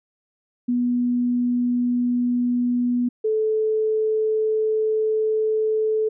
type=tone pair in turn; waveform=sine; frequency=244.3 / 435.3 Hz; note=B3 / A4; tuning=-19 / -19 cents; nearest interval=minor seventh; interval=1000 cents; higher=second; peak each=-18 dBFS; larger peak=neither; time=0.68-3.09 / 3.24-6.09 s; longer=second; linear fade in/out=10 ms; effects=none